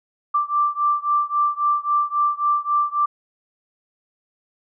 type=beating tone pair; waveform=sine; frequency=1174.7 / 1178.4 Hz; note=D6 / D6; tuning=0 / +6 cents; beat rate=3.7 Hz; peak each=-20 / -21 dBFS; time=0.34-3.06 s; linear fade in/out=10 ms; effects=none